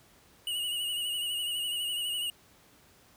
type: tone with vibrato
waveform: square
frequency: 2897 Hz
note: F#7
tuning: 37 cents flat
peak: -31 dBFS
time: 0.47-2.3 s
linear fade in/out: 2 ms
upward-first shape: sine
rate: 12 Hz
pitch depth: 46 cents each way
effects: pink hiss -60 dBFS RMS until 3.16 s + high-pass 60 Hz 12 dB/octave